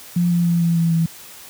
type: tone with pitch steps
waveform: sine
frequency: 174.61 / 172.6 / 170.62 / 168.66 / 166.72 / 164.81 Hz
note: F3 / F3 / F3 / E3 / E3 / E3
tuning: 0 / -20 / -40 / +40 / +20 / 0 cents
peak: -14 dBFS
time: 0.16-1.06 s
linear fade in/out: 5 ms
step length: 150 ms
effects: white hiss -40 dBFS RMS until 1.49 s + high-pass 60 Hz 12 dB/octave